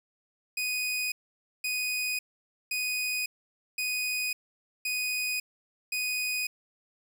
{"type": "tone bursts", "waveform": "sawtooth", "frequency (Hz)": 2489, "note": "D#7", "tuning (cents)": 0, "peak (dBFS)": -25, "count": 6, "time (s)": [0.57, 6.47], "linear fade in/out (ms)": 5, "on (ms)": 550, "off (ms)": 520, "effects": []}